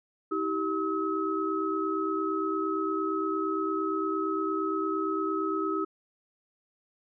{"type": "tone cluster", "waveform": "sine", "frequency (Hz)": [320.1, 388.8, 1282], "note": ["D#4", "G4", "E6"], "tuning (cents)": [49, -14, -49], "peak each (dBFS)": -31, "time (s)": [0.31, 5.85], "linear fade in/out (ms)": 10, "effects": []}